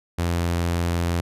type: tone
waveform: sawtooth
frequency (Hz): 85.8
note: F2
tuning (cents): -30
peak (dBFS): -17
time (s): 0.18-1.21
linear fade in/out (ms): 10
effects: resampled to 32000 Hz